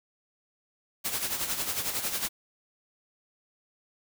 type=noise with tremolo; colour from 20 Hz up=white; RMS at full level=-29 dBFS; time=1.04-2.29 s; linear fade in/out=20 ms; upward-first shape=sine; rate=11 Hz; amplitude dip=60%; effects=none